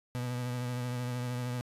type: tone with vibrato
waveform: 35% pulse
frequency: 123.47 Hz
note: B2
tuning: in tune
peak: -31 dBFS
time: 0.15-1.61 s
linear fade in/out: 0 ms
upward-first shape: triangle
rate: 13 Hz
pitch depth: 34 cents each way
effects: resampled to 32000 Hz